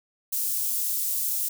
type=high-pass noise; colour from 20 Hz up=white; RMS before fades=-27 dBFS; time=0.32-1.49 s; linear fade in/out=10 ms; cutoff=8500 Hz; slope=12 dB/octave; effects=none